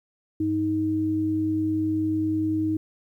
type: tone pair together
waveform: sine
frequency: 101.1 / 313.8 Hz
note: G#2 / D#4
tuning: -46 / +15 cents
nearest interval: octave + minor sixth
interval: 1961 cents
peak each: -31 / -22 dBFS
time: 0.4-2.77 s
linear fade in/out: 5 ms
effects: 10-bit